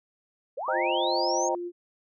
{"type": "linear sweep", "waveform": "sine", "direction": "up", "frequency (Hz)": [450, 6645], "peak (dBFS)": -30, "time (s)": [0.57, 1.49], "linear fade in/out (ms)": 10}
{"type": "chord", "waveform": "sine", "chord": "C minor seventh", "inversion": "none", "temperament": "equal", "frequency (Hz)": [523.3, 622.3, 784, 932.3], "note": ["C5", "Eb5", "G5", "Bb5"], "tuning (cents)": [0, 0, 0, 0], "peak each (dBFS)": -30, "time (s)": [0.68, 1.55], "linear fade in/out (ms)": 2}
{"type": "tone", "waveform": "sine", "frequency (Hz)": 349.9, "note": "F4", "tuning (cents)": 3, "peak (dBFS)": -31, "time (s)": [0.72, 1.72], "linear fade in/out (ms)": 50}
{"effects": []}